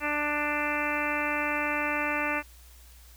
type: harmonic tone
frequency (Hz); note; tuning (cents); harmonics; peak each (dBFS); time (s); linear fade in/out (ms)
295.6; D4; +11; 1 / 2 / 3 / 4 / 5 / 6 / 7 / 8 / 9; -35 / -35 / -35 / -35 / -35 / -35 / -35 / -35 / -35; 0-2.43; 50
effects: added 60 Hz sine -50 dBFS peak until 3.16 s + white hiss -56 dBFS RMS until 3.16 s